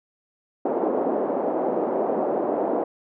white band-pass noise, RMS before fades -24 dBFS, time 0.65-2.84 s, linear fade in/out 5 ms, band 260 to 690 Hz, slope 24 dB/octave, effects none

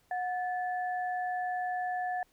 sine tone pair together, 728.6 / 1739 Hz, F#5 / A6, -27 / -21 cents, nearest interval octave + minor third, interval 1506 cents, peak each -31 / -39 dBFS, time 0.11-2.23 s, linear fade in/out 2 ms, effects pink hiss -69 dBFS RMS until 2.32 s

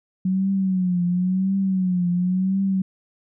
sine tone with vibrato, 185 Hz, F#3, in tune, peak -18 dBFS, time 0.25-2.82 s, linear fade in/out 5 ms, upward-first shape triangle, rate 0.95 Hz, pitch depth 100 cents each way, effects none

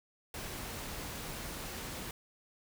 pink noise, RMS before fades -42 dBFS, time 0.34-2.11 s, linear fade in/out 2 ms, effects none

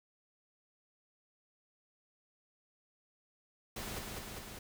pink noise with echo, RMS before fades -42 dBFS, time 3.76-3.99 s, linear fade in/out 5 ms, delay 200 ms, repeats 3, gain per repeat -2 dB, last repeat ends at 4.59 s, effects none

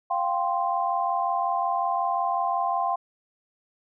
sine chord, F suspended second, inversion none, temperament equal, 698.5 / 784 / 1046.5 Hz, F5 / G5 / C6, 0 / 0 / 0 cents, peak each -27 dBFS, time 0.1-2.96 s, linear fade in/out 10 ms, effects none

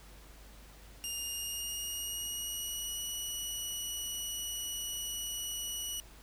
15% pulse tone with pitch glide, 2823 to 2931 Hz, F7 to F#7, +18 to -17 cents, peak -29 dBFS, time 1.04-6 s, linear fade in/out 0 ms, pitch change +65 cents, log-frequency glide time 1.17-3.03 s, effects added 50 Hz sine -53 dBFS peak until 6.22 s + pink hiss -57 dBFS RMS until 6.22 s

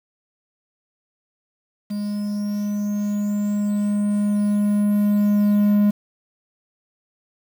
triangle tone with level ramp, 206.3 Hz, G#3, 11 cents flat, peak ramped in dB -21 to -11 dBFS, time 1.9-5.91 s, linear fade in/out 10 ms, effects 7-bit

